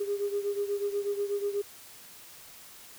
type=beating tone pair; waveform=sine; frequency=403.4 / 411.6 Hz; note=G4 / G#4; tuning=+50 / -16 cents; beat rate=8.2 Hz; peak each=-29 / -33 dBFS; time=0-1.62 s; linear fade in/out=10 ms; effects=tanh soft clip ceiling -21 dBFS + white hiss -50 dBFS RMS until 2.98 s